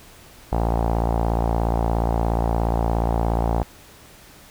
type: tone with low-pass filter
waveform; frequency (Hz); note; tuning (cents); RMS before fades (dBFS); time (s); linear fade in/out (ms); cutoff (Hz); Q
sawtooth; 57; A#1; -38; -21; 0.52-3.63; 0; 810; 3.6
effects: pink hiss -47 dBFS RMS until 4.5 s